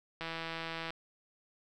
click train, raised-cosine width 0.3 ms, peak -23 dBFS, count 115, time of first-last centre 0.21-0.905 s, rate 164 Hz, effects none

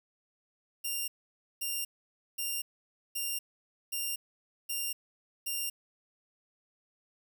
5% pulse tone bursts, 2788 Hz, F7, 4 cents flat, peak -23 dBFS, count 7, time 0.84-5.7 s, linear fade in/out 10 ms, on 240 ms, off 530 ms, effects 10-bit

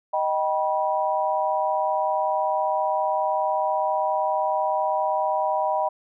sine chord, Eb augmented, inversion none, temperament just, 622.3 / 777.8 / 972.3 Hz, Eb5 / G5 / B5, 0 / -14 / -27 cents, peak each -25 dBFS, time 0.13-5.89 s, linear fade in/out 10 ms, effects none

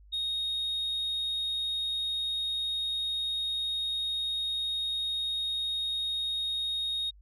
sine tone, 3729 Hz, A#7, in tune, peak -27 dBFS, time 0.12-7.11 s, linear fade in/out 20 ms, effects tanh soft clip ceiling -27 dBFS + added 50 Hz sine -52 dBFS peak until 7.21 s

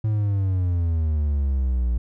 triangle exponential sweep, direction down, 110 to 58.1 Hz, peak -17 dBFS, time 0.04-1.98 s, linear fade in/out 5 ms, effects none

